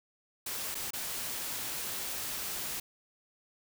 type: noise with dropouts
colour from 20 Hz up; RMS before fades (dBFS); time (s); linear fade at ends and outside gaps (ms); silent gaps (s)
white; -37; 0.46-2.8; 5; 0.746-0.751 / 0.907-0.933
effects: none